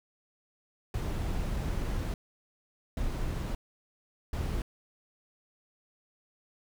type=noise bursts at uneven times; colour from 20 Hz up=brown; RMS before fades=-32 dBFS; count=3; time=0.94-2.14 / 2.97-3.55 / 4.33-4.62 s; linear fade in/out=2 ms; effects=none